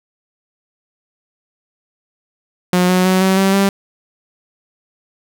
sawtooth tone with pitch steps, 180 / 183.25 / 186.56 / 189.93 / 193.37 / 196.86 Hz, F#3 / F#3 / F#3 / F#3 / G3 / G3, -47 / -16 / +15 / +46 / -23 / +8 cents, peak -7 dBFS, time 2.73-3.69 s, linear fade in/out 2 ms, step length 160 ms, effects none

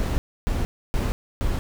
brown noise bursts, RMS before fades -23 dBFS, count 4, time 0-1.59 s, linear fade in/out 0 ms, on 180 ms, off 290 ms, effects none

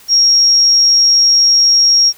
sine tone, 5588 Hz, F8, in tune, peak -6 dBFS, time 0.08-2.13 s, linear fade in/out 50 ms, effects white hiss -42 dBFS RMS until 2.17 s

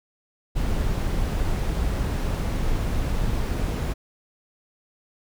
brown noise, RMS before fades -24 dBFS, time 0.55-3.94 s, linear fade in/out 20 ms, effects none

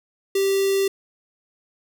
square tone with notch filter, 391.2 Hz, G4, 4 cents flat, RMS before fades -20 dBFS, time 0.35-0.88 s, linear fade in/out 5 ms, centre 1300 Hz, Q 0.92, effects none

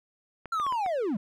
clicks, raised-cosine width 0.5 ms, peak -24 dBFS, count 5, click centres 0.457 / 0.599 / 0.666 / 0.724 / 0.862 s
triangle linear sweep, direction down, 1377 to 179.8 Hz, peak -24 dBFS, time 0.52-1.17 s, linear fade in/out 5 ms
effects none

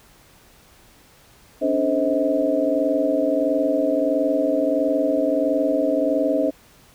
sine tone cluster, 273.8 / 295.3 / 439.1 / 523 / 637 Hz, C#4 / D4 / A4 / C5 / D#5, -21 / +10 / -4 / -1 / +41 cents, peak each -25 / -23 / -30 / -23 / -22 dBFS, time 1.61-6.51 s, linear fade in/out 20 ms, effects pink hiss -52 dBFS RMS until 6.94 s

